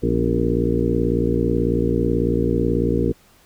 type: harmonic tone with a mistuned harmonic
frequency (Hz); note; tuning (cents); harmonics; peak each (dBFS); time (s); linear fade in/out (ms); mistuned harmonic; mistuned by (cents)
58.2; A#1; -2; 1 / 2 / 3 / 4 / 5 / 6 / 7 / 8; -25 / -25 / -25 / -25 / -25 / -25 / -25 / -25; 0.02-3.13; 20; 4; +93
effects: pink hiss -54 dBFS RMS until 3.45 s